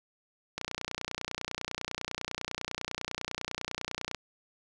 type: click train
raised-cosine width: 0.2 ms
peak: -16 dBFS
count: 108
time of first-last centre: 0.58-4.147 s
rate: 30 Hz
effects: none